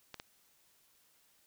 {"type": "clicks", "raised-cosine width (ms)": 0.2, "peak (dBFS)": -26, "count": 2, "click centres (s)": [0.143, 0.199], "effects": ["white hiss -69 dBFS RMS until 1.46 s"]}